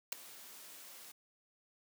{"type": "noise with ADSR envelope", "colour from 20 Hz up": "white", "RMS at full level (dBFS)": -32, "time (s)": [0.12, 1.12], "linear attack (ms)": 6, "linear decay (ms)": 5, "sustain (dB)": -21, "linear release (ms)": 7, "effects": ["high-pass 200 Hz 12 dB/octave"]}